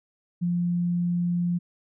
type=tone; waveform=sine; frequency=174.61 Hz; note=F3; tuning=in tune; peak=-22 dBFS; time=0.41-1.59 s; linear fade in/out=20 ms; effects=none